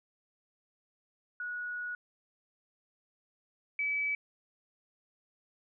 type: tone pair in turn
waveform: sine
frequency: 1460 / 2293 Hz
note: F#6 / D7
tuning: -24 / -42 cents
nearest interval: minor sixth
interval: 782 cents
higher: second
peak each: -35 / -29 dBFS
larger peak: second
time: 1.4-1.95 / 3.79-4.15 s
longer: first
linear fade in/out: 2 ms
effects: none